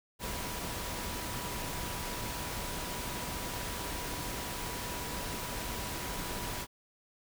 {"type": "tone in noise", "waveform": "sine", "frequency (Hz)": 974, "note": "B5", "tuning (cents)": -24, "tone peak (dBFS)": -46, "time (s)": [0.19, 6.67], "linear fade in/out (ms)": 50, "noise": "pink", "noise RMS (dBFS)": -38, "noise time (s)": [0.19, 6.67], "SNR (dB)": -11, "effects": []}